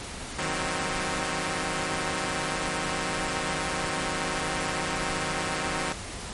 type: chord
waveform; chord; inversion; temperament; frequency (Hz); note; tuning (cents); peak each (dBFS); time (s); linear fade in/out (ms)
5% pulse; C diminished; first; equal; 155.56 / 185 / 261.6; Eb3 / Gb3 / C4; 0 / 0 / 0; -21; 0.38-5.93; 10
effects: pink hiss -37 dBFS RMS until 6.33 s + MP3 48 kbps